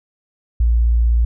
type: tone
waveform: sine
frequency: 58 Hz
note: A#1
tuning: 8 cents flat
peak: -11 dBFS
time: 0.6-1.25 s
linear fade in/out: 5 ms
effects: none